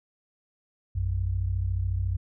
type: tone pair together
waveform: sine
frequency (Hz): 58.45 / 92.5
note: A#1 / F#2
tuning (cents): +5 / 0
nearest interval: minor sixth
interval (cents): 795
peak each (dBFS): -29 / -26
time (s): 0.95-2.17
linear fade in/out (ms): 10
effects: none